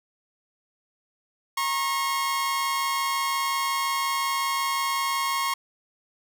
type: tone pair together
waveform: sawtooth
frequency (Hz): 940.4 / 1086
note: A#5 / C#6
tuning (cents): +15 / -36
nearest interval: major second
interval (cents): 249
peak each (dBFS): -27 / -21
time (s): 1.57-5.54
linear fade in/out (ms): 5
effects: none